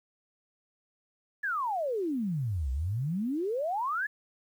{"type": "exponential two-way sweep", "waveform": "sine", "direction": "down then up", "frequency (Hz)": [1758, 61.74, 1758], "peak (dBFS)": -28, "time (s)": [1.43, 4.07], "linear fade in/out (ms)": 10, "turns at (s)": 2.71, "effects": ["10-bit"]}